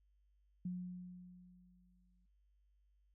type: tone with exponential decay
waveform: sine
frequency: 180 Hz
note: F#3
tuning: 47 cents flat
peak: -37 dBFS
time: 0.65-2.26 s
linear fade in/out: 5 ms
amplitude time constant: 350 ms
effects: noise-tail reverb RT60 0.1 s tail -18 dB re dry + added 50 Hz sine -70 dBFS peak until 3.14 s